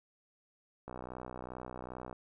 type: click train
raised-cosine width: 1 ms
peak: -29 dBFS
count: 79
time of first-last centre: 0.88-2.128 s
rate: 62.5 Hz
effects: none